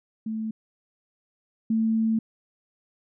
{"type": "tone pair in turn", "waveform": "sine", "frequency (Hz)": [220, 222.8], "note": ["A3", "A3"], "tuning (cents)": [0, 22], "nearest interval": "unison", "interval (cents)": 22, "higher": "second", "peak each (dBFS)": [-27, -20], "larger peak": "second", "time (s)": [[0.26, 0.51], [1.7, 2.19]], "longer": "second", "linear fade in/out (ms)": 5, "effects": []}